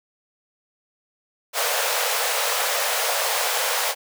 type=high-pass noise; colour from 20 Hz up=pink; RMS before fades=-23 dBFS; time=1.53-3.95 s; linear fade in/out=50 ms; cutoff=460 Hz; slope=96 dB/octave; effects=none

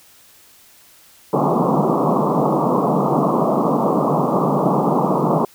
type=band-pass noise; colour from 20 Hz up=pink; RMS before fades=-17 dBFS; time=1.33-5.45 s; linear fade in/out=2 ms; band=140 to 1200 Hz; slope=96 dB/octave; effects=white hiss -49 dBFS RMS until 5.54 s

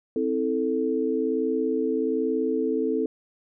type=chord; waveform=sine; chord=A minor; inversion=first; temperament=equal with one note detuned; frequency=261.6 / 322.8 / 440 Hz; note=C4 / E4 / A4; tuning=0 / -36 / 0 cents; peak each=-27 / -28 / -25 dBFS; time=0.16-3.06 s; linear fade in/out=2 ms; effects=none

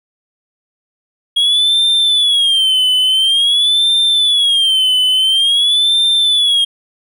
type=tone with vibrato; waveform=triangle; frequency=3289 Hz; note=G#7; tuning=18 cents flat; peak=-8 dBFS; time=1.36-6.65 s; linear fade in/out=10 ms; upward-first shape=sine; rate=0.48 Hz; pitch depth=150 cents each way; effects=none

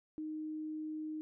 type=tone; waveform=sine; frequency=309.9 Hz; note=D#4; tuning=7 cents flat; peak=-38 dBFS; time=0.18-1.21 s; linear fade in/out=0 ms; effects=none

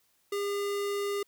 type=tone; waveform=square; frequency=404.2 Hz; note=G#4; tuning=47 cents flat; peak=-30 dBFS; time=0.32-1.23 s; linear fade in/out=5 ms; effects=white hiss -70 dBFS RMS until 1.27 s

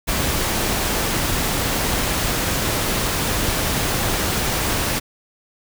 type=noise; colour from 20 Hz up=pink; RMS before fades=-21 dBFS; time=0.07-5 s; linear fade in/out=20 ms; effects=none

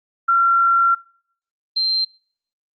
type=tone pair in turn; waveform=sine; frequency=1368 / 4140 Hz; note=F6 / C8; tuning=-36 / -19 cents; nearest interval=octave + perfect fifth; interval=1917 cents; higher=second; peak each=-12 / -16 dBFS; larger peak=first; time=0.28-0.95 / 1.76-2.05 s; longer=first; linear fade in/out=10 ms; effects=noise-tail reverb RT60 0.6 s tail -26 dB re dry + Opus 48 kbps

